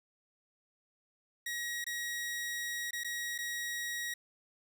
sawtooth tone with dropouts, 1900 Hz, A#6, 33 cents sharp, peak -32 dBFS, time 1.46-4.14 s, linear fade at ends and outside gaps 5 ms, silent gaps 1.843-1.865 / 2.909-2.93 / 3.036-3.045 / 3.38-3.386 s, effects none

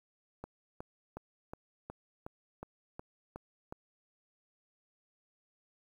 click train, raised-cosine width 1 ms, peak -28 dBFS, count 10, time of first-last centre 0.44-3.725 s, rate 2.74 Hz, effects 10-bit

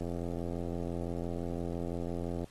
click train, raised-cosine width 2 ms, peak -24 dBFS, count 210, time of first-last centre 0.01-2.443 s, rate 85.9 Hz, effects pink hiss -61 dBFS RMS until 2.5 s + AAC 32 kbps

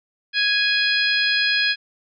harmonic tone, 830.6 Hz, G#5, in tune, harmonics 2 / 3 / 4 / 5 / 6, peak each -21 / -23 / -24 / -25 / -26 dBFS, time 0.33-1.76 s, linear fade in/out 50 ms, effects none

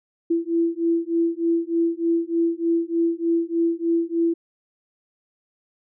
sine beating tone pair, 333.2 / 336.5 Hz, E4 / E4, +19 / +36 cents, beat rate 3.3 Hz, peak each -22 dBFS, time 0.3-4.34 s, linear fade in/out 10 ms, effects none

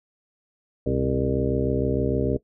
harmonic tone with a mistuned harmonic, 66.6 Hz, C2, 31 cents sharp, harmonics 1 / 2 / 3 / 4 / 5 / 6 / 7 / 9, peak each -30 / -28 / -32 / -27 / -33 / -28 / -27 / -32 dBFS, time 0.86-2.37 s, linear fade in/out 5 ms, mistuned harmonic 2, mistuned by -110 cents, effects noise-tail reverb RT60 0.1 s tail -17 dB re dry

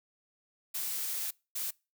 blue noise bursts at uneven times, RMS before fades -35 dBFS, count 2, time 0.74-1.31 / 1.55-1.71 s, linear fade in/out 10 ms, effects noise-tail reverb RT60 0.3 s tail -25 dB re dry

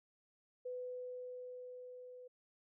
sine tone with level ramp, 499.8 Hz, B4, 21 cents sharp, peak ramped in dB -40 to -51 dBFS, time 0.65-2.28 s, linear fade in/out 10 ms, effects none

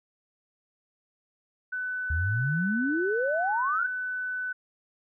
sine tone, 1500 Hz, F#6, 23 cents sharp, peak -29 dBFS, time 1.72-4.53 s, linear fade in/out 10 ms
sine exponential sweep, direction up, 73.42 to 1544 Hz, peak -25 dBFS, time 2.1-3.87 s, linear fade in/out 5 ms
effects none

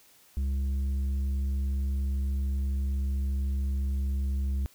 sine tone with tanh clipping, 67.8 Hz, C#2, 38 cents flat, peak -27 dBFS, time 0.37-4.66 s, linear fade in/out 0 ms, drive 6 dB, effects white hiss -59 dBFS RMS until 4.74 s

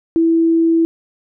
sine tone, 329.6 Hz, E4, in tune, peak -10 dBFS, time 0.16-0.85 s, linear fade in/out 0 ms, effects none

